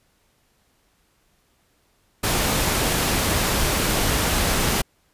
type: noise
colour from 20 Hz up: pink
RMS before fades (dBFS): -21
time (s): 2.23-4.82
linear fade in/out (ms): 10
effects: pink hiss -64 dBFS RMS until 5.13 s + resampled to 32000 Hz